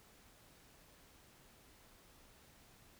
silence, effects pink hiss -64 dBFS RMS until 2.99 s

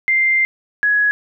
sine tone pair in turn, 2093 / 1675.7 Hz, C7 / G#6, 0 / +15 cents, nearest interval major third, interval 385 cents, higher first, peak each -12 dBFS, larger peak neither, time 0.08-0.45 / 0.83-1.11 s, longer first, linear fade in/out 0 ms, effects none

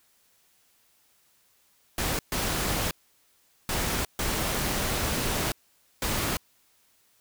pink noise bursts at uneven times, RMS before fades -28 dBFS, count 5, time 1.98-2.19 / 2.32-2.91 / 3.69-4.05 / 4.19-5.52 / 6.02-6.37 s, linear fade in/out 2 ms, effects white hiss -65 dBFS RMS until 7.2 s

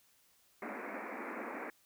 pink band-pass noise, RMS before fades -43 dBFS, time 0.62-1.7 s, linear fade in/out 2 ms, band 210 to 2400 Hz, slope 96 dB/octave, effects white hiss -69 dBFS RMS until 1.85 s

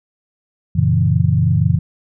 sine chord, F# dominant seventh, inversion none, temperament equal, 92.5 / 116.54 / 138.59 / 164.81 Hz, F#2 / A#2 / C#3 / E3, 0 / 0 / 0 / 0 cents, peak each -17 dBFS, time 0.75-1.79 s, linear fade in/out 10 ms, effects none

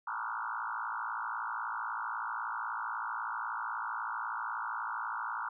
sine tone with frequency modulation, 1174.7 Hz, D6, in tune, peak -34 dBFS, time 0.07-5.49 s, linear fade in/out 5 ms, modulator 56.2 Hz, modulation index 5.3, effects none

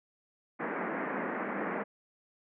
pink band-pass noise, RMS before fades -35 dBFS, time 0.59-1.84 s, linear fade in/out 20 ms, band 190 to 2100 Hz, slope 48 dB/octave, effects none

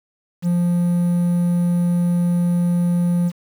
triangle tone with quantisation, 174.61 Hz, F3, in tune, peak -13 dBFS, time 0.42-3.32 s, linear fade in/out 50 ms, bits 7, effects none

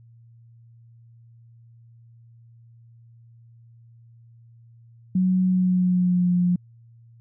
sine tone with pitch glide, 185 to 177.67 Hz, F#3 to F3, 0 to +30 cents, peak -17 dBFS, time 5.15-6.56 s, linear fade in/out 5 ms, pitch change -70 cents, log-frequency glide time 5.44-6.33 s, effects added 116 Hz sine -48 dBFS peak until 7.2 s

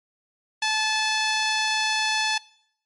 10% pulse tone, 868 Hz, A5, 24 cents flat, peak -13 dBFS, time 0.62-2.38 s, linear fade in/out 5 ms, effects noise-tail reverb RT60 0.7 s tail -22 dB re dry + MP3 48 kbps

